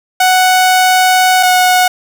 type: tone pair in turn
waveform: sawtooth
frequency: 741 / 733.3 Hz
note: F#5 / F#5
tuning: +2 / -16 cents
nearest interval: unison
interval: 18 cents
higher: first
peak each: -3 dBFS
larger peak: neither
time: 0.2-1.43 / 1.43-1.88 s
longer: first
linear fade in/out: 5 ms
effects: none